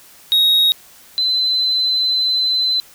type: tone pair in turn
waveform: triangle / sine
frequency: 3771 / 4044 Hz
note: A#7 / B7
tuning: +19 / +40 cents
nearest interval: minor second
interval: 121 cents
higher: second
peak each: -9 / -14 dBFS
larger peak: first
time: 0.32-0.72 / 1.18-2.8 s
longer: second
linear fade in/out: 0 ms
effects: white hiss -45 dBFS RMS until 2.94 s